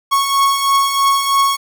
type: beating tone pair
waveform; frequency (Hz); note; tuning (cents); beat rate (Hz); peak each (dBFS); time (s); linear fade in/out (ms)
45% pulse; 1101 / 1104.1; C#6 / C#6; -12 / -7; 3.1; -19 / -13; 0.11-1.57; 20
effects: none